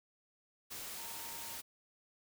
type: tone in noise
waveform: sine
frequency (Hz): 922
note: A#5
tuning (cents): -19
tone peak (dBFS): -53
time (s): 0.97-1.57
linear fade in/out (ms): 20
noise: white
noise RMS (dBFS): -45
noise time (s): 0.7-1.62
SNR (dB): -11
effects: none